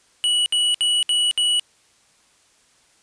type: tone bursts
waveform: square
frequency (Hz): 2938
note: F#7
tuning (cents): -13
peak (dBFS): -17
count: 5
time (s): 0.24-1.596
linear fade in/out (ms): 0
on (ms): 220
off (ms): 64
effects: white hiss -58 dBFS RMS until 3.02 s + resampled to 22050 Hz